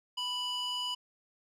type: tone with band-pass filter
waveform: square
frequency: 987.8 Hz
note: B5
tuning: in tune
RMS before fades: -35 dBFS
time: 0.17-0.95 s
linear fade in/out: 10 ms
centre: 3500 Hz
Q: 2.2
effects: none